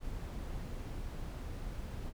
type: noise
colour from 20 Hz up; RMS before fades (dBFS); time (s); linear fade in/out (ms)
brown; -41; 0-2.13; 50
effects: none